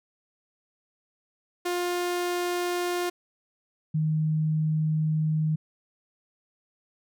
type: tone pair in turn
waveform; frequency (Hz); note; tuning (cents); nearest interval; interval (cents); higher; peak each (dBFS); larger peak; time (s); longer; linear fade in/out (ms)
sawtooth / sine; 353.6 / 155.79; F4 / D#3; +22 / +3; octave + major second; 1419; first; -22; neither; 1.65-3.1 / 3.94-5.56; second; 10
effects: none